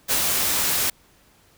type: noise with ADSR envelope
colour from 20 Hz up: white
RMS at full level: -20 dBFS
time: 0.08-0.9 s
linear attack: 32 ms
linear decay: 90 ms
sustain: -2 dB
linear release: 3 ms
effects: pink hiss -57 dBFS RMS until 1.57 s